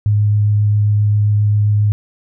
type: tone with vibrato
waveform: sine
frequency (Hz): 104.4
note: G#2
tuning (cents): +10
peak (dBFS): -10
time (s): 0.06-1.92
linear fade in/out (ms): 0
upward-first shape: triangle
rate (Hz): 7.5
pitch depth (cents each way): 10
effects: none